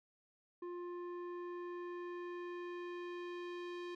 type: tone with low-pass filter sweep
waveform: square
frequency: 351.9 Hz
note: F4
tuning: 13 cents sharp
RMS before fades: -45 dBFS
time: 0.62-3.95 s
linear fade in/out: 5 ms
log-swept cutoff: 1000 to 3700 Hz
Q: 1.1
effects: none